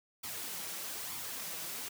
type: noise with flanger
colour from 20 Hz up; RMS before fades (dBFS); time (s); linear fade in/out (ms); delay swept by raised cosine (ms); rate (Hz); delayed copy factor
white; -41; 0.23-1.89; 10; 0.88 to 6.28; 1.1; +0.55
effects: high-pass 80 Hz 12 dB/octave